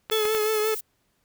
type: clicks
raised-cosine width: 0.3 ms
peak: -15 dBFS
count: 3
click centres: 0.099 / 0.254 / 0.349 s
type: tone with vibrato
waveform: 45% pulse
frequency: 431.3 Hz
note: A4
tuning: 35 cents flat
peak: -22 dBFS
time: 0.11-0.75 s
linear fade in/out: 10 ms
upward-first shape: triangle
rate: 5.6 Hz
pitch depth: 40 cents each way
type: noise with tremolo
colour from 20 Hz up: violet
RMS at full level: -33 dBFS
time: 0.11-0.81 s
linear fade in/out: 10 ms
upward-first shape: triangle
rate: 9.4 Hz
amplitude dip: 25%
type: tone with exponential decay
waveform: sine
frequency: 3400 Hz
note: G#7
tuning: 40 cents sharp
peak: -25 dBFS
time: 0.12-0.68 s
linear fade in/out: 2 ms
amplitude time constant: 120 ms
effects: pink hiss -70 dBFS RMS until 1.24 s